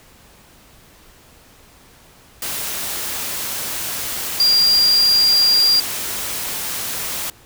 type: tone in noise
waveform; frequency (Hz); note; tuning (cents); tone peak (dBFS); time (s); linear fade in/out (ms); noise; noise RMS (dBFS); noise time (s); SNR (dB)
sine; 4777; D8; +29; -11; 4.4-5.8; 2; white; -25; 2.42-7.3; +11
effects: pink hiss -48 dBFS RMS until 7.45 s